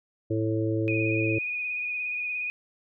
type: harmonic tone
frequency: 110 Hz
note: A2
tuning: in tune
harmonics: 1 / 3 / 4 / 5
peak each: -28 / -27 / -32 / -34 dBFS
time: 0.3-1.39 s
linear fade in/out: 10 ms
type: tone with vibrato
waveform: sine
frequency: 2472 Hz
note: D#7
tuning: 12 cents flat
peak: -28 dBFS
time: 0.88-2.5 s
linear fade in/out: 0 ms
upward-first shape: sine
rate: 17 Hz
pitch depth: 27 cents each way
effects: none